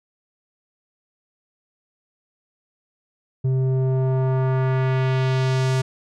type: tone with low-pass filter sweep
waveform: square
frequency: 130.81 Hz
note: C3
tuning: in tune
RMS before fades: -20 dBFS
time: 3.44-5.82 s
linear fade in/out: 10 ms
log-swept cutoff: 280 to 8200 Hz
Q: 1
effects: none